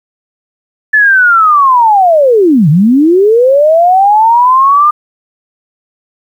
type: linear two-way sweep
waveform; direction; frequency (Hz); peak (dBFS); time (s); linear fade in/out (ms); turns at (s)
sine; down then up; 1749 to 139.2 to 1216; -3; 0.93-4.91; 10; 2.69
effects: 7-bit